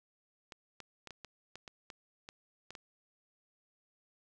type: clicks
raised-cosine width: 0.2 ms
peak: -29 dBFS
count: 11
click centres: 0.522 / 0.803 / 1.073 / 1.107 / 1.247 / 1.556 / 1.678 / 1.902 / 2.289 / 2.706 / 2.752 s
effects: none

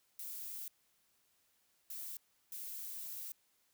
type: noise bursts at uneven times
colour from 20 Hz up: violet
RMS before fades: -45 dBFS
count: 3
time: 0.19-0.68 / 1.9-2.17 / 2.52-3.32 s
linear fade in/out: 2 ms
effects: white hiss -75 dBFS RMS until 3.73 s

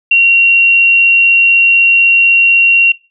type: tone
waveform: sine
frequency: 2748 Hz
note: F7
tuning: 29 cents flat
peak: -4 dBFS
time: 0.11-2.92 s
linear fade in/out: 5 ms
effects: noise-tail reverb RT60 0.3 s tail -22 dB re dry

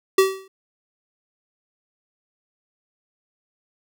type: tone with exponential decay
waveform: square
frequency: 383.6 Hz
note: G4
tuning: 37 cents flat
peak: -10 dBFS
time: 0.18-0.48 s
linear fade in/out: 5 ms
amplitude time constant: 64 ms
effects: none

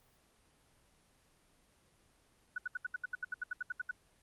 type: tone bursts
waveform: sine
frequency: 1480 Hz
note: F#6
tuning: in tune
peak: -34 dBFS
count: 15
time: 2.56-3.912 s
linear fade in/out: 5 ms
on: 22 ms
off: 73 ms
effects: pink hiss -69 dBFS RMS until 4.22 s + Opus 24 kbps

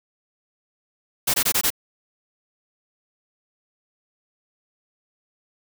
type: noise bursts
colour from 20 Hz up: white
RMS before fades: -20 dBFS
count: 5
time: 1.27-1.704 s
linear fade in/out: 10 ms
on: 70 ms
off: 21 ms
effects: none

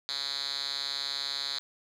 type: tone with band-pass filter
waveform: 5% pulse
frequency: 140 Hz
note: C#3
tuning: 18 cents sharp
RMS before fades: -34 dBFS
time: 0.09-1.59 s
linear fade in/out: 0 ms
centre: 4100 Hz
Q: 5.1
effects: none

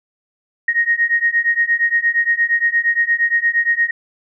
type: beating tone pair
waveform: sine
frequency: 1864.7 / 1873.3 Hz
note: A#6 / A#6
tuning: 0 / +8 cents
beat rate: 8.6 Hz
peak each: -17 / -16 dBFS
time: 0.68-3.91 s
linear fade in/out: 5 ms
effects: none

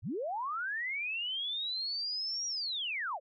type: linear two-way sweep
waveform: sine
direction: up then down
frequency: 65.1 to 5730 to 501 Hz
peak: -33 dBFS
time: 0.02-3.2 s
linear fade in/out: 50 ms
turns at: 2.47 s
effects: none

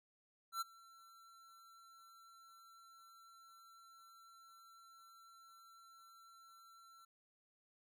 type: tone with ADSR envelope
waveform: square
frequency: 1349 Hz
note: E6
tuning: 40 cents sharp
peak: -37 dBFS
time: 0.52-7.05 s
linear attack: 92 ms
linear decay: 18 ms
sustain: -24 dB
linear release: 5 ms
effects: none

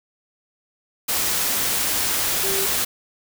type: tone in noise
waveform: sine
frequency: 389.4 Hz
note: G4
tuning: 12 cents flat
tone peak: -26 dBFS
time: 2.43-2.66 s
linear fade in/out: 10 ms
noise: white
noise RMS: -22 dBFS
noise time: 1.08-2.85 s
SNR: -7 dB
effects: none

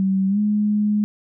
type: tone with pitch glide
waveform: sine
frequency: 191.9 to 209.3 Hz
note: G3 to G#3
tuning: -37 to +14 cents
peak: -16 dBFS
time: 0-1.04 s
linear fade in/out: 0 ms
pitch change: +151 cents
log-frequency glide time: 0.28-0.39 s
effects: none

